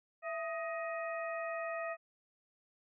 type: harmonic tone with a mistuned harmonic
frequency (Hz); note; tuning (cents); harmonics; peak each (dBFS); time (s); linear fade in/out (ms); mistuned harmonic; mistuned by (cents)
627; D#5; +13; 1 / 2 / 3 / 4; -38 / -43 / -44 / -48; 0.22-1.97; 50; 1; +100
effects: none